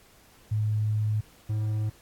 sine / triangle tone pair in turn, 107.1 / 107.5 Hz, A2 / A2, -46 / -40 cents, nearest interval unison, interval 6 cents, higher second, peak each -23 dBFS, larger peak neither, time 0.51-1.21 / 1.49-1.9 s, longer first, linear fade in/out 10 ms, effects pink hiss -57 dBFS RMS until 2.01 s + AAC 64 kbps

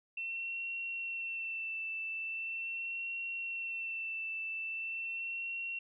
sine tone with vibrato, 2693 Hz, E7, 36 cents sharp, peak -36 dBFS, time 0.17-5.79 s, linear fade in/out 5 ms, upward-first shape sine, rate 0.41 Hz, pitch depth 25 cents each way, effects none

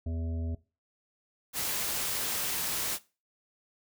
harmonic tone, 82.41 Hz, E2, in tune, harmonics 1 / 3 / 5 / 7 / 8, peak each -31 / -40 / -50 / -52 / -50 dBFS, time 0.06-0.55 s, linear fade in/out 5 ms
white noise, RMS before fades -32 dBFS, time 1.53-2.99 s, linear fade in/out 50 ms
effects noise-tail reverb RT60 0.3 s tail -19 dB re dry

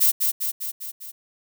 violet noise with echo, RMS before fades -17 dBFS, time 0-0.12 s, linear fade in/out 20 ms, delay 200 ms, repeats 5, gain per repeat -4 dB, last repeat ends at 1.12 s, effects none

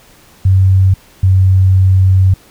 sine tone pair in turn, 94.9 / 94.3 Hz, F#2 / F#2, +44 / +33 cents, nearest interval unison, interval 11 cents, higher first, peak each -5 dBFS, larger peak neither, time 0.45-0.94 / 1.23-2.34 s, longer second, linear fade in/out 5 ms, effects pink hiss -44 dBFS RMS until 2.5 s

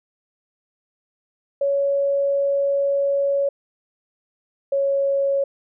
sine tone pair in turn, 559 / 553.5 Hz, C#5 / C#5, +14 / -3 cents, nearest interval unison, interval 17 cents, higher first, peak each -17 dBFS, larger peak neither, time 1.61-3.49 / 4.72-5.44 s, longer first, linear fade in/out 5 ms, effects none

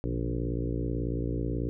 harmonic tone with a mistuned harmonic, 58.27 Hz, A#1, in tune, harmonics 1 / 2 / 3 / 4 / 5 / 6 / 7 / 8 / 9, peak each -33 / -33 / -39 / -42 / -35 / -39 / -40 / -41 / -46 dBFS, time 0.04-1.69 s, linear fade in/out 0 ms, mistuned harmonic 2, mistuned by +83 cents, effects none

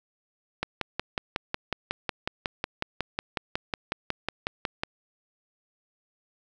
click train, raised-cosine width 0.3 ms, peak -11 dBFS, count 24, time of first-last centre 0.63-4.835 s, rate 5.47 Hz, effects none

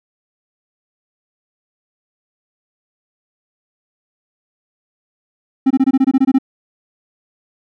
triangle tone bursts, 265.6 Hz, C4, 26 cents sharp, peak -6 dBFS, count 11, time 5.66-6.386 s, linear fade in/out 10 ms, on 46 ms, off 22 ms, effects none

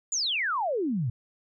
sine exponential sweep, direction down, 7280 to 109.2 Hz, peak -25 dBFS, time 0.12-1.1 s, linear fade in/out 5 ms, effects none

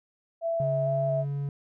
sine tone with vibrato, 659.3 Hz, E5, in tune, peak -25 dBFS, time 0.41-1.25 s, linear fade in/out 50 ms, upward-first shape square, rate 2.2 Hz, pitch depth 17 cents each way
triangle tone with pitch glide, 139.7 to 141.32 Hz, C#3 to C#3, +14 to +34 cents, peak -26 dBFS, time 0.6-1.49 s, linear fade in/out 2 ms, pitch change +20 cents, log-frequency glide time 0.89-1.24 s
effects none

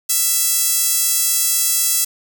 sawtooth tone with high-pass filter, 664 Hz, E5, 12 cents sharp, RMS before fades -17 dBFS, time 0.09-2.05 s, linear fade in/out 10 ms, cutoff 8000 Hz, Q 1.1, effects 7-bit

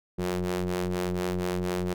sawtooth ring-modulated tone, 90.7 Hz, F#2, 34 cents flat, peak -20 dBFS, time 0.18-1.94 s, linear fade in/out 10 ms, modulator 270 Hz, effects none

